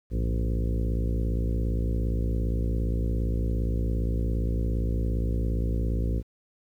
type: harmonic tone with a mistuned harmonic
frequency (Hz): 57.4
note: A#1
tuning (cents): -26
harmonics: 1 / 2 / 3 / 4 / 5 / 6 / 7 / 8 / 9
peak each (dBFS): -25 / -31 / -35 / -37 / -39 / -41 / -42 / -43 / -44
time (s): 0.1-6.23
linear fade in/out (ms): 50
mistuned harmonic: 2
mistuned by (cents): -110
effects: 10-bit